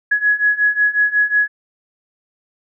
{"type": "beating tone pair", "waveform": "sine", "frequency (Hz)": [1677, 1682.5], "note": ["G#6", "G#6"], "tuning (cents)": [16, 22], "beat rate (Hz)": 5.5, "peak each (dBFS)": [-17, -15], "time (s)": [0.11, 1.48], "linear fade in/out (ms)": 10, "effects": []}